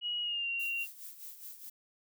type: tone with pitch glide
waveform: sine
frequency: 2903 to 2759 Hz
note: F#7 to F7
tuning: -34 to -22 cents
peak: -32 dBFS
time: 0.01-0.87 s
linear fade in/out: 50 ms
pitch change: -88 cents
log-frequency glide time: 0.22-0.49 s
type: noise with tremolo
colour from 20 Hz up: violet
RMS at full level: -45 dBFS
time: 0.59-1.7 s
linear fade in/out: 10 ms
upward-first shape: sine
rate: 4.8 Hz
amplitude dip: 65%
effects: none